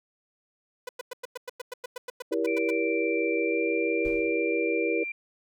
sawtooth tone bursts, 497.4 Hz, B4, 12 cents sharp, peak -29 dBFS, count 16, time 0.87-2.706 s, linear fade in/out 5 ms, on 21 ms, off 100 ms
sine chord, E diminished seventh, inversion none, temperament just, 329.6 / 395.6 / 474.7 / 569.6 Hz, E4 / G4 / Bb4 / Db5, 0 / +16 / +31 / +47 cents, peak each -29 / -31 / -28 / -34 dBFS, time 2.31-5.04 s, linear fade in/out 10 ms
sine tone with pitch glide, 2349 to 2369 Hz, D7 to D7, 0 to +14 cents, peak -31 dBFS, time 2.47-5.12 s, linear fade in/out 5 ms, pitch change +14 cents, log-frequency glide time 3.4-3.62 s
brown noise with exponential decay, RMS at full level -38 dBFS, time 4.05-4.5 s, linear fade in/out 0 ms, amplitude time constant 97 ms
effects none

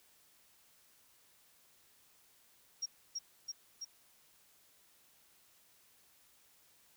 sine tone with echo, 5600 Hz, F8, 4 cents sharp, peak -34 dBFS, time 2.82-2.86 s, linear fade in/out 10 ms, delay 330 ms, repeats 3, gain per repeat -2 dB, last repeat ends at 3.85 s, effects white hiss -67 dBFS RMS until 6.96 s

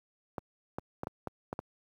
clicks, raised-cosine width 1 ms, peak -21 dBFS, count 7, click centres 0.382 / 0.785 / 1.034 / 1.071 / 1.273 / 1.529 / 1.591 s, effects high-pass 80 Hz 12 dB/octave + 10-bit

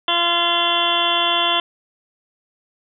harmonic tone, 343.7 Hz, F4, 28 cents flat, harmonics 1 / 2 / 3 / 4 / 5 / 6 / 8 / 9 / 10, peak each -30 / -24 / -22 / -27 / -31 / -31 / -25 / -22 / -21 dBFS, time 0.08-1.6 s, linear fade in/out 2 ms, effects none

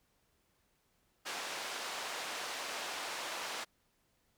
pink band-pass noise, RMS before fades -41 dBFS, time 1.25-3.65 s, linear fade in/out 20 ms, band 640 to 6800 Hz, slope 12 dB/octave, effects pink hiss -75 dBFS RMS until 4.37 s

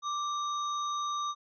sine tone with sample-and-hold, 1174.7 Hz, D6, in tune, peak -30 dBFS, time 0.02-1.35 s, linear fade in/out 50 ms, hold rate 4900 Hz, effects resampled to 16000 Hz

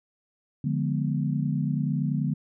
sine chord, D diminished seventh, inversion none, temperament equal with one note detuned, 146.83 / 175.93 / 207.7 / 246.9 Hz, D3 / F3 / Ab3 / Cb4, 0 / +13 / 0 / 0 cents, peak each -26 / -31 / -31 / -31 dBFS, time 0.64-2.34 s, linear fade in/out 5 ms, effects none

